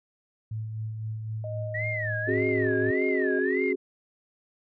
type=tone with tremolo; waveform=sine; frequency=109.6 Hz; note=A2; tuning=6 cents flat; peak=-29 dBFS; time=0.51-2.91 s; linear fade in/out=5 ms; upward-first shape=sine; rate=3.9 Hz; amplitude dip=35%
type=tone; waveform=sine; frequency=621 Hz; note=D#5; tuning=3 cents flat; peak=-34 dBFS; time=1.44-3.39 s; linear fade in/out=2 ms
type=tone with vibrato; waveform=sine; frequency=1864.7 Hz; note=A#6; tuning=in tune; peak=-29 dBFS; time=1.74-3.73 s; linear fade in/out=10 ms; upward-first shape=sine; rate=1.7 Hz; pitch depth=230 cents each way
type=chord; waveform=sine; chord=C# suspended fourth; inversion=none; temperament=equal with one note detuned; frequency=270.7 / 370 / 415.3 Hz; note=C#4 / F#4 / G#4; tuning=-41 / 0 / 0 cents; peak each=-29 / -26 / -28 dBFS; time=2.27-3.76 s; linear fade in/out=20 ms
effects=tanh soft clip ceiling -12 dBFS